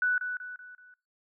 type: tone with echo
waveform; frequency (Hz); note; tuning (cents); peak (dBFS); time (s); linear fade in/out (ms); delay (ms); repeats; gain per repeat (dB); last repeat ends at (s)
sine; 1485; F#6; +6; -23; 0.02-0.18; 2; 190; 4; -7; 0.94
effects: noise-tail reverb RT60 0.4 s tail -26 dB re dry